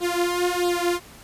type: tone with flanger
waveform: sawtooth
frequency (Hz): 352.1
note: F4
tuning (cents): +14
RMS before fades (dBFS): -23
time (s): 0-1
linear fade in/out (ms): 50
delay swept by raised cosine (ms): 0.23 to 3.83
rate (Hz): 1.5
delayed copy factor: +1
effects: pink hiss -46 dBFS RMS until 1.23 s + resampled to 32000 Hz